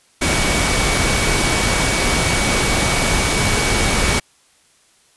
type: tone in noise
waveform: sine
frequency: 2257 Hz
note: C#7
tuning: 31 cents sharp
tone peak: -24 dBFS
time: 0.21-4.2 s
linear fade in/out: 10 ms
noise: pink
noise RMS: -17 dBFS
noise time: 0.21-4.2 s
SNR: -10 dB
effects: white hiss -55 dBFS RMS until 5.16 s + resampled to 24000 Hz